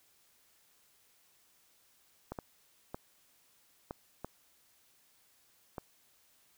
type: clicks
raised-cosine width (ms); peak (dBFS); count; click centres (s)
1; -25; 6; 2.32 / 2.388 / 2.945 / 3.909 / 4.246 / 5.782
effects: white hiss -68 dBFS RMS until 6.57 s